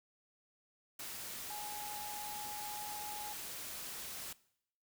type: tone in noise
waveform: sine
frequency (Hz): 836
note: G#5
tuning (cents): +11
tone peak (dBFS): -44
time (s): 1.5-3.33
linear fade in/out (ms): 5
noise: white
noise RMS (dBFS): -45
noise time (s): 0.99-4.33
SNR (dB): -2
effects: noise-tail reverb RT60 0.7 s tail -20 dB re dry